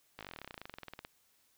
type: slowing click train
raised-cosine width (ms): 0.3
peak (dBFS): -28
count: 26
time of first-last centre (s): 0.19-1.049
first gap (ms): 18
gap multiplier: 1.05
effects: white hiss -71 dBFS RMS until 1.57 s